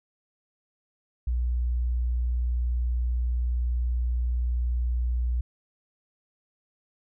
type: tone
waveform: sine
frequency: 60.5 Hz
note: B1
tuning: 35 cents flat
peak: -23 dBFS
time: 1.27-5.41 s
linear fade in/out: 5 ms
effects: none